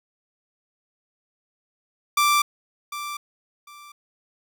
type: tone with echo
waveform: sawtooth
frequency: 1174.7 Hz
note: D6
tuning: in tune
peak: -13 dBFS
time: 2.17-2.42 s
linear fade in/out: 5 ms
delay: 750 ms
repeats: 2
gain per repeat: -13 dB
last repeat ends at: 3.92 s
effects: none